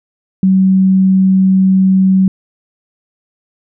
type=tone; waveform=sine; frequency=189.6 Hz; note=F#3; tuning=43 cents sharp; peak=-6 dBFS; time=0.43-2.28 s; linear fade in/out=2 ms; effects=none